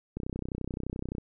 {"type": "click train", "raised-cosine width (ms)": 3, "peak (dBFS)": -21, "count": 33, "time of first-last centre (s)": [0.17, 1.183], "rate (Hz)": 31.6, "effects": []}